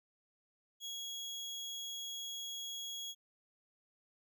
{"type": "tone", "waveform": "30% pulse", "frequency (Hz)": 3322, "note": "G#7", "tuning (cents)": 0, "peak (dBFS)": -38, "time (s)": [0.8, 3.15], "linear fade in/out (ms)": 50, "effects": []}